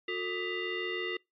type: tone with frequency modulation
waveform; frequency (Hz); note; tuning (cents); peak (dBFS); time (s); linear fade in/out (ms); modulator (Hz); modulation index
sine; 1174.7; D6; 0; -31; 0.08-1.17; 5; 812; 2.2
effects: noise-tail reverb RT60 0.2 s tail -25 dB re dry + MP3 48 kbps